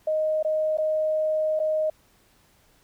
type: tone with dropouts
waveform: sine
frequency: 622.3 Hz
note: D#5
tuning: in tune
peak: -21 dBFS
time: 0.07-1.9 s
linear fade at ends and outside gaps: 5 ms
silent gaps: 0.428-0.447 / 0.773-0.783 / 1.593-1.599 s
effects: pink hiss -61 dBFS RMS until 2.83 s